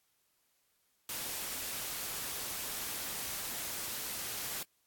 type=noise; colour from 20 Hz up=white; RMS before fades=-39 dBFS; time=1.09-4.63 s; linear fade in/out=2 ms; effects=white hiss -75 dBFS RMS until 4.86 s + AAC 64 kbps